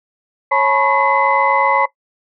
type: tone cluster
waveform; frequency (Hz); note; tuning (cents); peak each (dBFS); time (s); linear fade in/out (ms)
sine; 549 / 861 / 981 / 1089 / 2036; C#5 / A5 / B5 / C#6 / C7; -17 / -38 / -12 / -31 / -48; -18; 0.51-1.86; 10
effects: noise-tail reverb RT60 0.1 s tail -17 dB re dry + tanh soft clip ceiling 0 dBFS